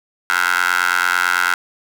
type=tone with high-pass filter; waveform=15% pulse; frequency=89 Hz; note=F2; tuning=33 cents sharp; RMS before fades=-17 dBFS; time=0.3-1.54 s; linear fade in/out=0 ms; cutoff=1400 Hz; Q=4.7; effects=none